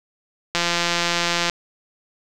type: click train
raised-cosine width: 0.2 ms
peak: -3 dBFS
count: 164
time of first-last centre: 0.55-1.498 s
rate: 172 Hz
effects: none